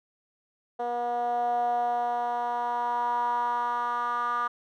10% pulse tone with band-pass filter sweep, 240.6 Hz, B3, 45 cents flat, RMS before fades -28 dBFS, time 0.79-4.48 s, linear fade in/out 10 ms, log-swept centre 620 to 1200 Hz, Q 5.7, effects none

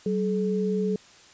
sine tone pair together, 190.5 / 428 Hz, G3 / A4, -49 / -48 cents, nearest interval octave + major second, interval 1401 cents, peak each -25 / -26 dBFS, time 0.06-0.96 s, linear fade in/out 2 ms, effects white hiss -52 dBFS RMS until 1.33 s + resampled to 16000 Hz

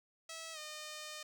5% pulse tone with pitch glide, 650 to 610 Hz, E5 to D#5, -24 to -34 cents, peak -33 dBFS, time 0.29-1.23 s, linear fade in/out 5 ms, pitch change -110 cents, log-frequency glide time 0.53-0.58 s, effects none

